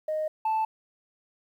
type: tone pair in turn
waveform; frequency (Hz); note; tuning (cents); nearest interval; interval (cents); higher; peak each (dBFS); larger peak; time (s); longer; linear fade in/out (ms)
sine; 620 / 878.5; D#5 / A5; -6 / -3; tritone; 603; second; -25 / -21; second; 0.08-0.28 / 0.45-0.65; neither; 5
effects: tanh soft clip ceiling -22 dBFS + 10-bit